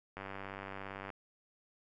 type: click train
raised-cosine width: 0.5 ms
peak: -28 dBFS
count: 92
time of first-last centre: 0.17-1.102 s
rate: 97.6 Hz
effects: none

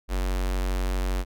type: tone with notch filter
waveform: square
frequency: 46.25 Hz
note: F#1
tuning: in tune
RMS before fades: -26 dBFS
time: 0.08-1.25 s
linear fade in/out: 50 ms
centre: 110 Hz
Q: 0.69
effects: none

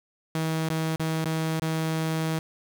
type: tone with dropouts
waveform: sawtooth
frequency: 160.1 Hz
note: D#3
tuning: 50 cents sharp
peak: -21 dBFS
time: 0.35-2.39 s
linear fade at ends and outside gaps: 2 ms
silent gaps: 0.69-0.701 / 0.96-0.996 / 1.246-1.256 / 1.597-1.62 s
effects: 8-bit

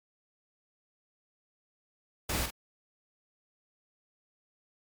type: noise with echo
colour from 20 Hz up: pink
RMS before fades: -32 dBFS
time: 2.29-2.46 s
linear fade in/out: 5 ms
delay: 46 ms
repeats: 1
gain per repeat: -7 dB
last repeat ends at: 2.506 s
effects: MP3 96 kbps

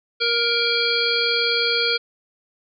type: harmonic tone with a mistuned harmonic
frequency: 469.5 Hz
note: A#4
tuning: 12 cents sharp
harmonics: 1 / 3 / 5 / 7 / 9 / 10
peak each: -25 / -25 / -25 / -25 / -25 / -25 dBFS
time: 0.2-1.98 s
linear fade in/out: 20 ms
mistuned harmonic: 10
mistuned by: -19 cents
effects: none

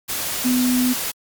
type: tone in noise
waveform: sine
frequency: 250.4 Hz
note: B3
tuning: 24 cents sharp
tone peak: -16 dBFS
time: 0.44-0.94 s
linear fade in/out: 20 ms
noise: white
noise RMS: -25 dBFS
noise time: 0.08-1.12 s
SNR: +6 dB
effects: Opus 48 kbps

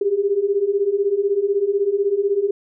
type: beating tone pair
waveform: sine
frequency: 390 / 406 Hz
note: G4 / G#4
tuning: -9 / -39 cents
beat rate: 16 Hz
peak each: -21 / -18 dBFS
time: 0.01-2.51 s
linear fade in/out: 5 ms
effects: none

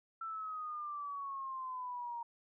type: exponential sweep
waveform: sine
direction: down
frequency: 1339 to 933 Hz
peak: -39 dBFS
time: 0.21-2.23 s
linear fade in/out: 5 ms
effects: none

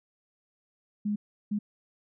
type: tone bursts at uneven times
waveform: sine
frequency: 207.7 Hz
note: G#3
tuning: in tune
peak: -26 dBFS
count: 2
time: 1.05-1.16 / 1.51-1.59 s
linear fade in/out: 10 ms
effects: none

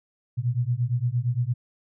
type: beating tone pair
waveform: sine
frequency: 117.5 / 126.2 Hz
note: A#2 / B2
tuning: +14 / +38 cents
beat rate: 8.7 Hz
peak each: -25 dBFS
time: 0.37-1.54 s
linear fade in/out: 20 ms
effects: none

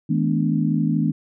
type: tone cluster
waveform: sine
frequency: 160.1 / 213.6 / 245.6 / 290.1 Hz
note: D#3 / G#3 / B3 / D4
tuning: +50 / +49 / -9 / -21 cents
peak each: -21 / -23 / -24 / -25 dBFS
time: 0.09-1.12 s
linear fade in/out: 10 ms
effects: none

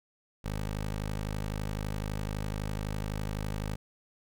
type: tone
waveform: 15% pulse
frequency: 51.91 Hz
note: G#1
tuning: in tune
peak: -26 dBFS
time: 0.44-3.76 s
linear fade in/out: 10 ms
effects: none

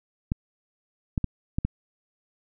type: clicks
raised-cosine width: 5 ms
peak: -12 dBFS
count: 5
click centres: 0.319 / 1.178 / 1.243 / 1.585 / 1.65 s
effects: none

